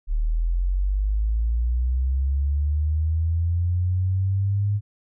sine linear sweep, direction up, 36.71 to 103.7 Hz, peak -19 dBFS, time 0.07-4.81 s, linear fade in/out 50 ms, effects none

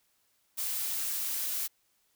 blue noise, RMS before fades -33 dBFS, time 0.57-1.68 s, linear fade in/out 20 ms, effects white hiss -72 dBFS RMS until 2.15 s

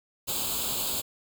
white noise with comb filter, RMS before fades -30 dBFS, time 0.27-1.02 s, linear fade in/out 20 ms, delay 0.26 ms, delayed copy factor +0.85, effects none

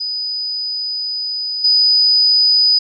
sine tone with level steps, 4978 Hz, D#8, in tune, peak -19 / -9 dBFS, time 0-2.79 s, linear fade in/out 10 ms, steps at 1.64 s, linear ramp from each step 5 ms, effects none

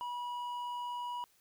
triangle tone with hard clipping, 972 Hz, B5, 28 cents flat, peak -38 dBFS, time 0.01-1.24 s, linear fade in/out 0 ms, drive 9 dB, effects white hiss -69 dBFS RMS until 1.4 s

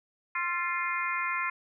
harmonic tone with a mistuned harmonic, 350.5 Hz, F4, 6 cents sharp, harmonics 3 / 4 / 5 / 6 / 7, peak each -33 / -35 / -36 / -33 / -37 dBFS, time 0.35-1.5 s, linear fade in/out 5 ms, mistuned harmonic 4, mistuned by -39 cents, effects none

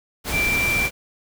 sine tone in noise, 2351 Hz, D7, 1 cent sharp, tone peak -19 dBFS, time 0.31-0.9 s, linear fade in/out 50 ms, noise pink, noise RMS -26 dBFS, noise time 0.24-0.91 s, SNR +4 dB, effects none

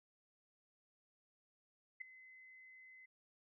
sine tone with ADSR envelope, 2042 Hz, C7, 43 cents flat, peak -40 dBFS, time 2-3.06 s, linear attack 14 ms, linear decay 6 ms, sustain -17 dB, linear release 9 ms, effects none

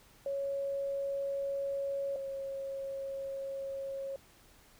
sine tone pair in turn, 554.4 / 545.5 Hz, C#5 / C#5, 0 / -28 cents, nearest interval unison, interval 28 cents, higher first, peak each -32 / -36 dBFS, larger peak first, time 0.26-2.16 / 2.16-4.16 s, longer second, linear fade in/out 2 ms, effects pink hiss -61 dBFS RMS until 4.79 s

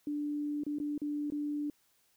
sine tone with dropouts, 294 Hz, D4, 2 cents sharp, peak -32 dBFS, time 0.07-1.7 s, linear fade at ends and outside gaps 2 ms, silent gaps 0.636-0.665 / 0.786-0.8 / 0.979-1.017 / 1.302-1.321 s, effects white hiss -71 dBFS RMS until 2.16 s

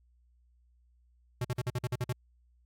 square tone bursts, 123.47 Hz, B2, in tune, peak -30 dBFS, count 9, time 1.41-2.127 s, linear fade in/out 5 ms, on 37 ms, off 48 ms, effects added 60 Hz sine -63 dBFS peak until 2.65 s + AAC 64 kbps

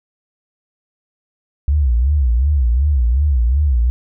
sine tone with vibrato, 65.9 Hz, C2, 13 cents sharp, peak -11 dBFS, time 1.68-3.9 s, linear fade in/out 0 ms, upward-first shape sine, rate 2.7 Hz, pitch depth 230 cents each way, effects none

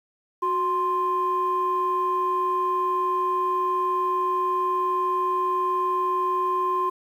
sine tone pair together, 368.3 / 1046.5 Hz, F#4 / C6, -8 / 0 cents, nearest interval octave + tritone, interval 1808 cents, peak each -27 / -21 dBFS, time 0.42-6.9 s, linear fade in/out 10 ms, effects tanh soft clip ceiling -15 dBFS + 9-bit

